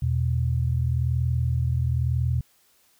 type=tone pair together; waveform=sine; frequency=82.49 / 123.47 Hz; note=E2 / B2; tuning=+2 / 0 cents; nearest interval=perfect fifth; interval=698 cents; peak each=-24 / -23 dBFS; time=0.02-2.41 s; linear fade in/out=5 ms; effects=white hiss -62 dBFS RMS until 2.99 s